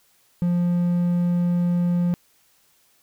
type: tone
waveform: triangle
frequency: 175.1 Hz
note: F3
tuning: 5 cents sharp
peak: -16 dBFS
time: 0.42-2.14 s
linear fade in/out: 0 ms
effects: white hiss -61 dBFS RMS until 3.02 s